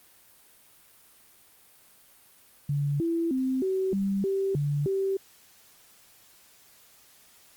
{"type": "tone with pitch steps", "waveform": "sine", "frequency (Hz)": [143.2, 333.9, 260.7, 379.4, 196.4, 389.1, 144.7, 387.8], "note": ["D3", "E4", "C4", "F#4", "G3", "G4", "D3", "G4"], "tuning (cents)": [-43, 22, -6, 43, 4, -13, -25, -19], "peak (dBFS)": -24, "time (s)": [2.69, 5.17], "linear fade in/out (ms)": 5, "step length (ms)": 310, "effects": ["white hiss -57 dBFS RMS until 7.56 s", "Opus 32 kbps"]}